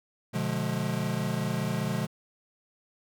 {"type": "chord", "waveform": "square", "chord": "B diminished seventh", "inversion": "none", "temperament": "just", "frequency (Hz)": [123.47, 148.16, 177.8, 213.4], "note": ["B2", "D3", "F3", "Ab3"], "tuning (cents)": [0, 16, 31, 47], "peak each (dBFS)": -34, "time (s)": [0.33, 2.07], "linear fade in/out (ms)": 20, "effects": []}